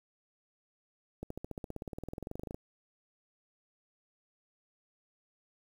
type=accelerating click train; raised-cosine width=2 ms; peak=-26 dBFS; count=26; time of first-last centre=1.23-2.545 s; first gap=74 ms; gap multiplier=0.97; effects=9-bit